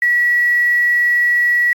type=tone with quantisation; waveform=sine; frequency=1933 Hz; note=B6; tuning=38 cents flat; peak=-11 dBFS; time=0.02-1.73 s; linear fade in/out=2 ms; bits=6; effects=AAC 48 kbps